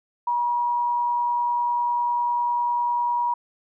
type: tone with amplitude modulation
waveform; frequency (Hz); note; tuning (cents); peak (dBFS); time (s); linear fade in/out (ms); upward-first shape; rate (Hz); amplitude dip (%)
sine; 960; B5; -49; -19; 0.27-3.34; 5; sine; 130; 25
effects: none